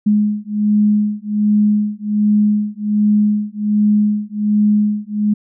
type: beating tone pair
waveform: sine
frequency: 208.7 / 210 Hz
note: G#3 / G#3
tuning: +9 / +19 cents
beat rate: 1.3 Hz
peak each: -15 dBFS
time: 0.06-5.34 s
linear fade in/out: 10 ms
effects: none